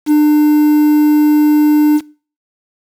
triangle tone with quantisation, 300 Hz, D4, 37 cents sharp, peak -4 dBFS, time 0.06-2.01 s, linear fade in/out 50 ms, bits 5, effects noise-tail reverb RT60 0.4 s tail -23 dB re dry

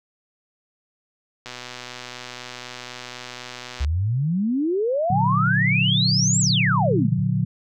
click train, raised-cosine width 0.2 ms, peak -17 dBFS, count 297, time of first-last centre 1.46-3.847 s, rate 124 Hz
sine exponential two-way sweep, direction up then down, 65.41 to 7902 to 98.9 Hz, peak -19 dBFS, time 3.8-7.2 s, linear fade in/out 10 ms, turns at 6.4 s
sine chord, Bb augmented, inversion none, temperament just, 116.54 / 145.68 / 182.1 Hz, Bb2 / D3 / F#3, 0 / -14 / -27 cents, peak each -23 dBFS, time 5.1-7.45 s, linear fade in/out 5 ms
effects none

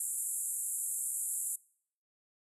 pink band-pass noise, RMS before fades -36 dBFS, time 0-1.56 s, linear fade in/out 5 ms, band 7400 to 12000 Hz, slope 96 dB/octave, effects noise-tail reverb RT60 0.6 s tail -23 dB re dry

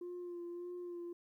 sine tone with vibrato, 350.6 Hz, F4, 7 cents sharp, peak -40 dBFS, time 0.01-1.13 s, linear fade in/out 5 ms, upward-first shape sine, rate 1.7 Hz, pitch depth 25 cents each way, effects tanh soft clip ceiling -40 dBFS + 13-bit

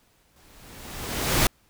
pink noise with exponential growth, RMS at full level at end -18 dBFS, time 0.36-1.47 s, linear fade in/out 2 ms, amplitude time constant 240 ms, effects pink hiss -63 dBFS RMS until 1.69 s

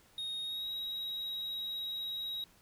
triangle tone with pitch glide, 3729 to 3821 Hz, A#7 to A#7, 0 to +42 cents, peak -35 dBFS, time 0.18-2.44 s, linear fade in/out 2 ms, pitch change +42 cents, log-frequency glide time 0.43-0.69 s, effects pink hiss -64 dBFS RMS until 2.61 s

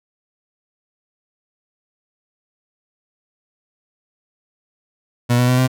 30% pulse tone with pitch steps, 121.1 / 123.64 / 126.24 / 128.9 Hz, B2 / B2 / B2 / C3, -34 / +2 / +38 / -26 cents, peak -10 dBFS, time 5.29-5.678 s, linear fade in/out 20 ms, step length 97 ms, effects none

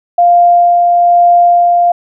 sine tone with tremolo, 698.5 Hz, F5, in tune, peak -3 dBFS, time 0.18-1.92 s, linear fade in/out 5 ms, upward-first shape sine, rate 1.1 Hz, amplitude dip 25%, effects none

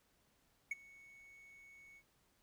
triangle tone with ADSR envelope, 2217 Hz, C#7, in tune, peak -32 dBFS, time 0.71-2.03 s, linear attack 5 ms, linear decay 23 ms, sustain -24 dB, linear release 61 ms, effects pink hiss -75 dBFS RMS until 2.42 s

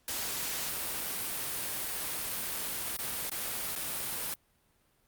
white noise with dropouts, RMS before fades -35 dBFS, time 0.08-4.34 s, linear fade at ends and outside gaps 2 ms, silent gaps 2.968-2.988 / 3.297-3.316 / 3.754-3.76 s, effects pink hiss -70 dBFS RMS until 5.07 s + Opus 48 kbps

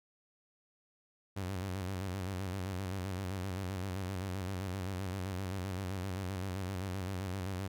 sawtooth tone with vibrato, 94.2 Hz, F#2, 32 cents sharp, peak -32 dBFS, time 1.36-7.68 s, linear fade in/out 10 ms, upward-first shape square, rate 7.7 Hz, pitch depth 69 cents each way, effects none

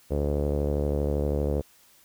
sawtooth tone with low-pass filter, 72.6 Hz, D2, 19 cents flat, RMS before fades -26 dBFS, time 0.1-1.62 s, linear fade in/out 20 ms, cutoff 500 Hz, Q 4, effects white hiss -58 dBFS RMS until 2.04 s

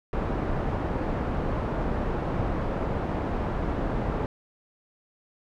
pink low-pass noise, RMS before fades -28 dBFS, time 0.13-4.26 s, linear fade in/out 0 ms, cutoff 990 Hz, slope 12 dB/octave, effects none

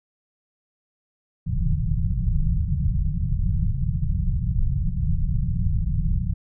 pink low-pass noise, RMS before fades -22 dBFS, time 1.46-6.34 s, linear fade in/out 10 ms, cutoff 180 Hz, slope 96 dB/octave, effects none

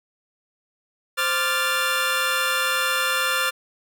25% pulse tone cluster, 523 / 1182 / 1394 / 1752 Hz, C5 / D6 / F6 / A6, -1 / +11 / -4 / -8 cents, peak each -26 / -24 / -20 / -22 dBFS, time 1.17-3.51 s, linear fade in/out 20 ms, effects none

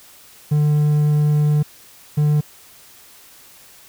triangle tone bursts at uneven times, 149.2 Hz, D3, 28 cents sharp, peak -11 dBFS, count 2, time 0.51-1.63 / 2.17-2.41 s, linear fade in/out 10 ms, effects white hiss -46 dBFS RMS until 3.88 s

